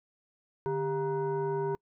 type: tone with frequency modulation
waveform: sine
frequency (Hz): 397.2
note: G4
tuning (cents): +23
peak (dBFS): -28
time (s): 0.66-1.75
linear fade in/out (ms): 0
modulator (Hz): 546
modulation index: 0.89
effects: noise-tail reverb RT60 0.1 s tail -26 dB re dry